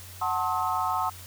sine chord, F# diminished seventh, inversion none, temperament just, 740 / 888 / 1065.6 / 1278.7 Hz, F#5 / A5 / C6 / Eb6, 0 / +16 / +31 / +47 cents, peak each -30 dBFS, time 0.21-1.1 s, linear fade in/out 10 ms, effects added 91 Hz sine -45 dBFS peak until 1.26 s + white hiss -46 dBFS RMS until 1.26 s

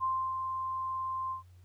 sine tone with ADSR envelope, 1047 Hz, C6, 1 cent sharp, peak -27 dBFS, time 0-1.43 s, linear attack 36 ms, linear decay 300 ms, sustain -5 dB, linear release 120 ms, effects added 90 Hz sine -53 dBFS peak until 1.64 s + pink hiss -71 dBFS RMS until 1.64 s

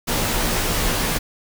pink noise with comb filter, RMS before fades -21 dBFS, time 0.07-1.19 s, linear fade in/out 20 ms, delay 15 ms, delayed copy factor -0.85, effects none

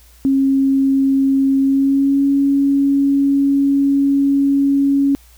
sine tone with pitch glide, 270.9 to 278.2 Hz, C#4 to C#4, -40 to +6 cents, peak -11 dBFS, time 0.25-5.15 s, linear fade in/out 0 ms, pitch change +46 cents, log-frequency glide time 1.61-2.25 s, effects added 58 Hz sine -45 dBFS peak until 5.37 s + white hiss -50 dBFS RMS until 5.37 s

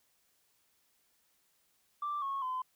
sine tone with pitch steps, 1174.7 / 1096 / 1022.6 Hz, D6 / C#6 / C6, 0 / -20 / -40 cents, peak -32 dBFS, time 2.02-2.62 s, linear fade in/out 5 ms, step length 200 ms, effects tanh soft clip ceiling -29 dBFS + white hiss -73 dBFS RMS until 2.75 s

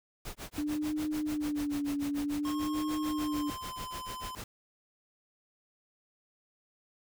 pink noise with tremolo, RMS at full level -41 dBFS, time 0.25-4.44 s, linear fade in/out 2 ms, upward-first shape sine, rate 6.8 Hz, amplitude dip 100%
sine tone with vibrato, 295.5 Hz, D4, 11 cents sharp, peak -30 dBFS, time 0.58-3.5 s, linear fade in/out 0 ms, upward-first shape sine, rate 0.53 Hz, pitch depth 54 cents each way
square tone with pitch glide, 1077 to 1023 Hz, C6 to C6, +50 to -39 cents, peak -40 dBFS, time 2.45-4.35 s, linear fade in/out 0 ms, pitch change -89 cents, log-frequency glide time 3-3.79 s
effects none

